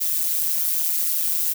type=noise with amplitude modulation; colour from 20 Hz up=violet; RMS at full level=-19 dBFS; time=0-1.54 s; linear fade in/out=20 ms; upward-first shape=sine; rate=163 Hz; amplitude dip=75%; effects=none